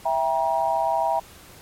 sine chord, E diminished, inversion none, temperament just, 659.3 / 791.1 / 949.3 Hz, E5 / G5 / Bb5, 0 / +16 / +31 cents, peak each -24 dBFS, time 0.05-1.2 s, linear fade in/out 10 ms, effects pink hiss -47 dBFS RMS until 1.61 s + MP3 64 kbps

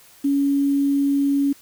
sine tone with quantisation, 280 Hz, C#4, 18 cents sharp, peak -16 dBFS, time 0.24-1.53 s, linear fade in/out 10 ms, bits 7, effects white hiss -50 dBFS RMS until 1.61 s

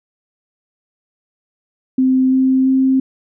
sine tone with pitch steps, 260 / 262 / 263.9 Hz, C4 / C4 / C4, -11 / +2 / +15 cents, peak -10 dBFS, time 1.98-3 s, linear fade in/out 5 ms, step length 340 ms, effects none

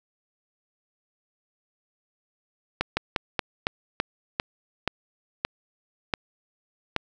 slowing click train, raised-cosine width 0.3 ms, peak -7 dBFS, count 11, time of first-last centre 2.81-6.963 s, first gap 160 ms, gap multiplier 1.2, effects none

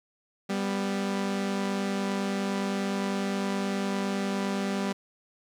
sawtooth tone pair together, 196.93 / 246.7 Hz, G3 / B3, +8 / -2 cents, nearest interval major third, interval 390 cents, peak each -24 / -30 dBFS, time 0.49-4.93 s, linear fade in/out 10 ms, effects low-pass 8000 Hz 12 dB/octave + 10-bit

